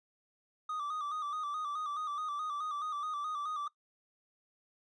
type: tone with vibrato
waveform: triangle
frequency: 1203 Hz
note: D6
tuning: 41 cents sharp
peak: -33 dBFS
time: 0.69-3.68 s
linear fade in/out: 5 ms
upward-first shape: square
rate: 4.7 Hz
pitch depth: 57 cents each way
effects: noise-tail reverb RT60 0.1 s tail -19 dB re dry + resampled to 22050 Hz